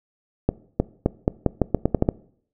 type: accelerating click train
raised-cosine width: 2 ms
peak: -4 dBFS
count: 11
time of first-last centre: 0.49-2.089 s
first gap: 310 ms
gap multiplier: 0.84
effects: noise-tail reverb RT60 0.6 s tail -21 dB re dry